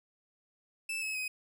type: tone with pitch steps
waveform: 40% pulse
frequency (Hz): 2637 / 2577 / 2518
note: E7 / E7 / D#7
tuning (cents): 0 / -40 / +20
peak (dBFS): -33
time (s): 0.89-1.28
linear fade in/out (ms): 5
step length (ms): 130
effects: none